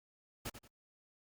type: noise with echo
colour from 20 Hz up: pink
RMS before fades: -41 dBFS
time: 0.45-0.5 s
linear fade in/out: 10 ms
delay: 90 ms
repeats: 2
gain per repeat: -10 dB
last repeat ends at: 0.68 s
effects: Opus 48 kbps